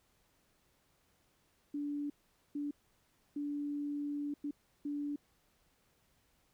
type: tone bursts at uneven times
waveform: sine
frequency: 290 Hz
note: D4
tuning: 22 cents flat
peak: -35 dBFS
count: 5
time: 1.74-2.1 / 2.55-2.71 / 3.36-4.34 / 4.44-4.51 / 4.85-5.16 s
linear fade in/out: 5 ms
effects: pink hiss -73 dBFS RMS until 6.53 s